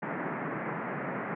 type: band-pass noise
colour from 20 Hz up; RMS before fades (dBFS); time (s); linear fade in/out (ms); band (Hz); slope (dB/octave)
pink; -35; 0.02-1.35; 10; 140 to 2100; 48
effects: none